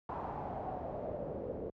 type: noise with low-pass filter sweep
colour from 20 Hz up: pink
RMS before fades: -40 dBFS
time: 0.09-1.7 s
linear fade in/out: 2 ms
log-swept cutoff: 950 to 470 Hz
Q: 4.4
effects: high-pass 60 Hz 12 dB/octave